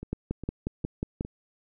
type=two click trains; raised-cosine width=3 ms; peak=-24 / -16 dBFS; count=4 / 7; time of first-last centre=0.03-1.25 / 0.13-1.209 s; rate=2.46 / 5.56 Hz; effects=none